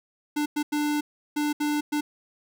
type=tone bursts at uneven times; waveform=square; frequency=296.5 Hz; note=D4; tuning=17 cents sharp; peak=-24 dBFS; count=6; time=0.36-0.46 / 0.56-0.63 / 0.72-1.01 / 1.36-1.53 / 1.6-1.81 / 1.92-2.01 s; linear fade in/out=10 ms; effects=none